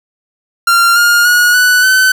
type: tone with pitch steps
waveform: 45% pulse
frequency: 1383 / 1416.1 / 1450.1 / 1484.8 / 1520.4 Hz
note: F6 / F6 / F#6 / F#6 / F#6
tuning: -17 / +24 / -35 / +6 / +47 cents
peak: -6 dBFS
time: 0.67-2.12 s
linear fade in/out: 5 ms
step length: 290 ms
effects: none